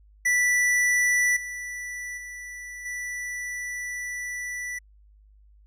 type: tone with level steps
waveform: square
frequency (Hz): 1969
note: B6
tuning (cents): -6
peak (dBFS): -20 / -33 / -37 / -31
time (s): 0.25-4.79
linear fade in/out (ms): 10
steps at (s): 1.36 / 2.17 / 2.85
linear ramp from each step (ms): 10
effects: added 51 Hz sine -52 dBFS peak until 5.66 s + low-pass 12000 Hz 12 dB/octave